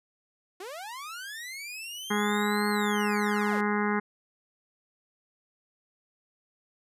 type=linear two-way sweep; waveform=sawtooth; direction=up then down; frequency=345.9 to 4300 to 345.9 Hz; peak=-34 dBFS; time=0.6-3.61 s; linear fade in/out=5 ms; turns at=2.69 s
type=harmonic tone; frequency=207.7 Hz; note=G#3; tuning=in tune; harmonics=1 / 2 / 4 / 5 / 6 / 7 / 8 / 9 / 10; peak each=-28 / -31 / -34 / -35 / -36 / -36 / -37 / -38 / -38 dBFS; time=2.1-4 s; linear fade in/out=10 ms
effects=resampled to 32000 Hz